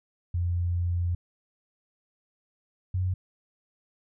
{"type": "tone pair in turn", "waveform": "sine", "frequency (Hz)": [87.31, 92.06], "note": ["F2", "F#2"], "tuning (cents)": [0, -8], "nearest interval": "minor second", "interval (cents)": 92, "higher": "second", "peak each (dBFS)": -24, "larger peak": "neither", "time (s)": [[0.34, 1.15], [2.94, 3.14]], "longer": "first", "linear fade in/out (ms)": 5, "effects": []}